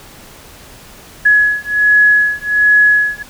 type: beating tone pair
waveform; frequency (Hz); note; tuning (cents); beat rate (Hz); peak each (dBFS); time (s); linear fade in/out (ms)
sine; 1687 / 1688.3; G#6 / G#6; +27 / +28; 1.3; -11; 1.25-3.23; 10
effects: pink hiss -38 dBFS RMS until 3.29 s